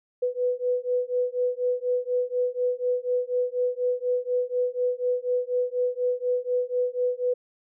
sine beating tone pair, 493.9 / 498 Hz, B4 / B4, 0 / +14 cents, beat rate 4.1 Hz, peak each -26 dBFS, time 0.22-7.34 s, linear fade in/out 10 ms, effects none

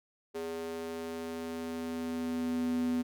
square tone with high-pass filter sweep, 82.41 Hz, E2, in tune, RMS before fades -35 dBFS, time 0.34-3.03 s, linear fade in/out 20 ms, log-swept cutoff 370 to 240 Hz, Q 5.7, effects none

